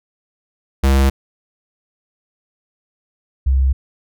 square / sine tone pair in turn, 67.6 / 66.32 Hz, C#2 / C2, -43 / +24 cents, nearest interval unison, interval 33 cents, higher first, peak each -11 dBFS, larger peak neither, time 0.83-1.1 / 3.46-3.73 s, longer neither, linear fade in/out 10 ms, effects none

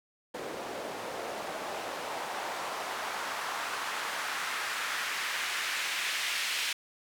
white noise with band-pass filter sweep, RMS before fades -35 dBFS, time 0.34-6.73 s, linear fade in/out 5 ms, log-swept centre 450 to 2600 Hz, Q 1.3, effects none

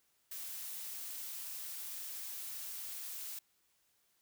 blue noise, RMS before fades -44 dBFS, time 0.31-3.39 s, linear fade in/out 5 ms, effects white hiss -75 dBFS RMS until 4.21 s

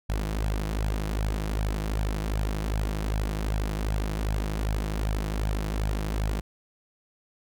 sawtooth tone with flanger, 52.3 Hz, G#1, 13 cents sharp, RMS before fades -28 dBFS, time 0.09-6.41 s, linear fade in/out 10 ms, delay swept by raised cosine 1.2 to 6.2 ms, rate 2.6 Hz, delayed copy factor +0.65, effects none

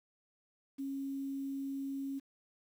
sine tone with quantisation, 273.8 Hz, C#4, 21 cents flat, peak -36 dBFS, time 0.78-2.2 s, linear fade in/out 20 ms, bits 10, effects none

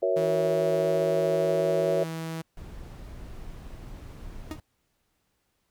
sine chord, F# dominant seventh, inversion none, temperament equal, 370 / 466.2 / 554.4 / 659.3 Hz, F#4 / A#4 / C#5 / E5, 0 / 0 / 0 / 0 cents, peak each -29 / -29 / -26 / -28 dBFS, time 0.02-2.04 s, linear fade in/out 10 ms
sawtooth tone with pitch glide, 161.3 to 162.61 Hz, E3 to E3, -37 to -23 cents, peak -28 dBFS, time 0.16-2.42 s, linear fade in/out 10 ms, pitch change +14 cents, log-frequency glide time 0.95-1.96 s
brown noise, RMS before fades -41 dBFS, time 2.57-4.6 s, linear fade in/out 2 ms
40% pulse tone with exponential decay, 311.1 Hz, D#4, in tune, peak -29 dBFS, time 4.51-4.61 s, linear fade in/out 1 ms, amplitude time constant 20 ms
effects pink hiss -74 dBFS RMS until 5.7 s

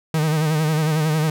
45% pulse tone with vibrato, 155.5 Hz, D#3, 1 cent flat, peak -17 dBFS, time 0.14-1.3 s, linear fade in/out 2 ms, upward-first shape sine, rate 11 Hz, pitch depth 58 cents each way, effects none

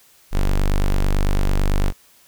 square tone, 24.5 Hz, G0, in tune, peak -15 dBFS, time 0.31-1.93 s, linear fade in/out 50 ms, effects white hiss -53 dBFS RMS until 2.27 s

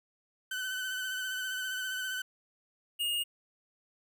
30% pulse tone with vibrato, 1516 Hz, F#6, 42 cents sharp, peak -31 dBFS, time 0.51-2.22 s, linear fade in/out 5 ms, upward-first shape sine, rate 15 Hz, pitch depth 32 cents each way
square tone, 2848 Hz, F7, 33 cents sharp, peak -30 dBFS, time 2.99-3.24 s, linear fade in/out 20 ms
effects 12-bit

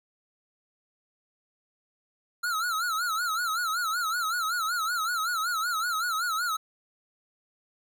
square tone with vibrato, 1360 Hz, F6, 46 cents flat, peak -27 dBFS, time 2.43-6.57 s, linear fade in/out 10 ms, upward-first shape sine, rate 5.3 Hz, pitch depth 130 cents each way, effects none

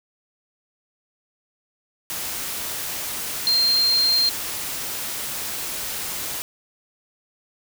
sine tone in noise, 4186 Hz, C8, in tune, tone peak -16 dBFS, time 3.47-4.29 s, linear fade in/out 0 ms, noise white, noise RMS -29 dBFS, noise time 2.1-6.42 s, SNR +10 dB, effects none

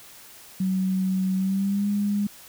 sine tone with pitch glide, 188.2 to 204.1 Hz, F#3 to G#3, +30 to -30 cents, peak -21 dBFS, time 0.6-2.27 s, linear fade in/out 5 ms, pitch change +140 cents, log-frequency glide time 1.36-1.88 s, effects white hiss -47 dBFS RMS until 2.48 s

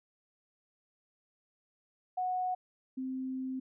sine tone pair in turn, 735 / 260.6 Hz, F#5 / C4, -12 / -7 cents, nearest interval octave + tritone, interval 1795 cents, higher first, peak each -30 / -34 dBFS, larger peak first, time 2.17-2.55 / 2.97-3.6 s, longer second, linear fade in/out 10 ms, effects none

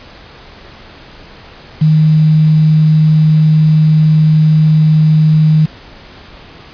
sine tone with quantisation, 155.56 Hz, D#3, in tune, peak -5 dBFS, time 1.81-5.66 s, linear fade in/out 10 ms, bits 5, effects pink hiss -36 dBFS RMS until 6.73 s + resampled to 11025 Hz

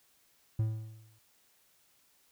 triangle tone with exponential decay, 110 Hz, A2, in tune, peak -23 dBFS, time 0.59-1.19 s, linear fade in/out 5 ms, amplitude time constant 130 ms, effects white hiss -68 dBFS RMS until 2.31 s

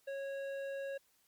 sine tone with hard clipping, 550 Hz, C#5, 14 cents flat, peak -40 dBFS, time 0.07-0.98 s, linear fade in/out 10 ms, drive 10 dB, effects white hiss -72 dBFS RMS until 1.27 s + MP3 96 kbps

